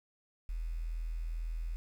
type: tone with quantisation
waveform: sine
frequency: 41.07 Hz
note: E1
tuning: 6 cents flat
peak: -34 dBFS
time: 0.49-1.76 s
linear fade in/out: 0 ms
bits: 10
effects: none